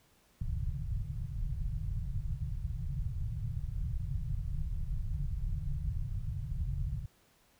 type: low-pass noise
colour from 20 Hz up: pink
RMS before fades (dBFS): -35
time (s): 0.41-7.06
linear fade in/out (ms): 5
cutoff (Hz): 160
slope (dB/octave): 96
effects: pink hiss -67 dBFS RMS until 7.59 s